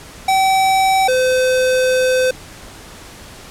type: tone pair in turn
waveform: square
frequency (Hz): 767 / 511.9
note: G5 / C5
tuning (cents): -38 / -38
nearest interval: perfect fifth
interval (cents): 700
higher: first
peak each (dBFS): -12 / -13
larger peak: first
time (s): 0.28-1.08 / 1.08-2.31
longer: second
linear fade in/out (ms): 5
effects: pink hiss -37 dBFS RMS until 3.5 s + low-pass 11000 Hz 12 dB/octave